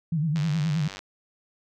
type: tone with vibrato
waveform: sine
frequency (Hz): 155.9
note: D#3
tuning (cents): +4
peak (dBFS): -22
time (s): 0.12-0.88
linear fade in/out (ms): 5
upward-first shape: sine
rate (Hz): 9.5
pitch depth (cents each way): 130
type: click train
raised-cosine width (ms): 0.2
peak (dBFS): -20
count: 62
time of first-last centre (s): 0.36-0.991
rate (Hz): 96.7
effects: none